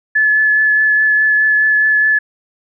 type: tone with vibrato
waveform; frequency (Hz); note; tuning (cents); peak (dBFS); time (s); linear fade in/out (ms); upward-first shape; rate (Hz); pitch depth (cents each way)
sine; 1722; A6; -38; -9; 0.15-2.19; 10; triangle; 4.8; 14
effects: none